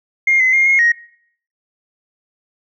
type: tone with pitch steps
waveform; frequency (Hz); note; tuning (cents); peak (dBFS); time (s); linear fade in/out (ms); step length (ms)
sine; 2125 / 2041 / 2125 / 2152 / 1879; C7 / C7 / C7 / C7 / A#6; +26 / -44 / +26 / +48 / +13; -9; 0.27-0.92; 5; 130
effects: noise-tail reverb RT60 0.6 s tail -21 dB re dry + tanh soft clip ceiling -5 dBFS